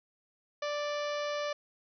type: harmonic tone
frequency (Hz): 587.3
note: D5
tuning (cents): 0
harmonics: 1 / 2 / 3 / 4 / 5 / 6 / 7 / 8 / 9 / 10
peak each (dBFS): -33 / -39 / -43 / -45 / -47 / -49 / -50 / -51 / -52 / -53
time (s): 0.62-1.53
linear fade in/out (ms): 5
effects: none